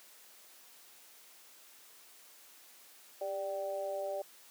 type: tone with amplitude modulation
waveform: sine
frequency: 586 Hz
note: D5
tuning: 4 cents flat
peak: -30 dBFS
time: 3.21-4.22 s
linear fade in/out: 5 ms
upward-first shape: sine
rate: 189 Hz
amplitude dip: 90%
effects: white hiss -58 dBFS RMS until 4.5 s + high-pass 300 Hz 12 dB/octave